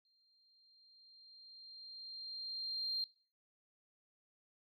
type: tone with exponential growth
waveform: sine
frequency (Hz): 4186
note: C8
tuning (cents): 0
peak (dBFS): -33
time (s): 0.05-3.04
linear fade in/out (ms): 1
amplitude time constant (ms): 650
effects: noise-tail reverb RT60 0.4 s tail -20 dB re dry + tanh soft clip ceiling -29 dBFS

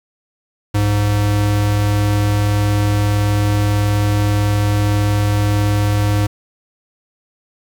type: tone pair together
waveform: square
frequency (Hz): 61.74 / 103.38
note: B1 / G#2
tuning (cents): 0 / -7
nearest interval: major sixth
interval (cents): 893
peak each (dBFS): -25 / -14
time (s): 0.74-6.27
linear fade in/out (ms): 10
effects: 7-bit

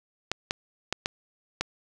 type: clicks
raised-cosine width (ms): 0.2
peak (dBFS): -9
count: 5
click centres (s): 0.316 / 0.509 / 0.926 / 1.059 / 1.61
effects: none

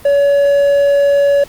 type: tone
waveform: triangle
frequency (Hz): 566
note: C#5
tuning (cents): +36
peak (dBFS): -6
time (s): 0.05-1.44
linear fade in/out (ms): 5
effects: pink hiss -39 dBFS RMS until 1.48 s + Opus 32 kbps

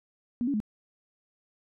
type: tone with pitch steps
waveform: sine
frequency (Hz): 240.8 / 282.1 / 212.3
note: B3 / C#4 / G#3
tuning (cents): -44 / +30 / +38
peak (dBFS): -25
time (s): 0.41-0.602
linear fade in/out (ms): 0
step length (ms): 64
effects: none

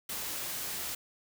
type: noise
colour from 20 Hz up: white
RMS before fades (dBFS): -37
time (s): 0.09-0.95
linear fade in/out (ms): 5
effects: none

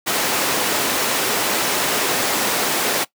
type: high-pass noise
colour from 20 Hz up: pink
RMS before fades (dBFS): -20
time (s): 0.06-3.05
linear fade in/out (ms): 20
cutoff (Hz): 320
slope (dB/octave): 12
effects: noise-tail reverb RT60 0.1 s tail -19 dB re dry

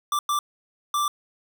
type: tone bursts at uneven times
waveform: square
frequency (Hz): 1174.7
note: D6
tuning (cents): 0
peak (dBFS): -22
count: 3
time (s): 0.12-0.19 / 0.29-0.39 / 0.94-1.08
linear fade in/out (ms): 2
effects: none

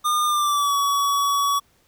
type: tone with pitch glide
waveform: square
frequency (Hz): 1212 to 1130.8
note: D#6 to C#6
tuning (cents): -46 to +34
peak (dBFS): -19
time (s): 0.04-1.6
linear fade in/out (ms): 20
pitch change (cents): -120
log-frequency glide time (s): 0.25-0.75
effects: pink hiss -61 dBFS RMS until 1.87 s

